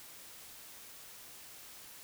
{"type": "silence", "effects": ["white hiss -52 dBFS RMS until 2.03 s"]}